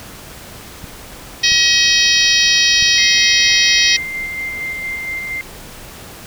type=clicks; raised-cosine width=5 ms; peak=-19 dBFS; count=3; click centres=0.842 / 1.52 / 2.825 s
type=harmonic tone; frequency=635 Hz; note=D#5; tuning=35 cents sharp; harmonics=3 / 4 / 5 / 6 / 7 / 8 / 9; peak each=-18 / -18 / -18 / -18 / -18 / -18 / -18 dBFS; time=1.43-3.97 s; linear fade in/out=10 ms
type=tone with tremolo; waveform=sine; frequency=2093 Hz; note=C7; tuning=in tune; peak=-20 dBFS; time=2.98-5.41 s; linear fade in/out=0 ms; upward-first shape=square; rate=4.3 Hz; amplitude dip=25%
effects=pink hiss -35 dBFS RMS until 6.26 s